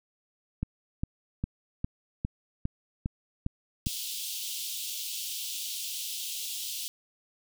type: click train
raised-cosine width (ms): 5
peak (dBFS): -17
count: 9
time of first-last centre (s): 0.63-3.869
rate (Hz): 2.47
type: high-pass noise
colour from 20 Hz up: pink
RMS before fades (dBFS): -36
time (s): 3.86-6.88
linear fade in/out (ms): 0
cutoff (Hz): 2900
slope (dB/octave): 48
effects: none